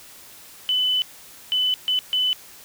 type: tone bursts at uneven times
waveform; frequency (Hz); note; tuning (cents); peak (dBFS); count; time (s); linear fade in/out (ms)
sine; 3008; F#7; +28; -18; 4; 0.69-1.02 / 1.52-1.74 / 1.88-1.99 / 2.13-2.33; 0
effects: white hiss -45 dBFS RMS until 2.64 s